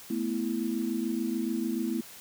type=chord; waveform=sine; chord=A suspended second; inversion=none; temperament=equal; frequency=220 / 246.9 / 329.6 Hz; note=A3 / B3 / E4; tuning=0 / 0 / 0 cents; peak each=-32 dBFS; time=0.1-2.01 s; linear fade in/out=5 ms; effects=white hiss -48 dBFS RMS until 2.2 s + high-pass 60 Hz 12 dB/octave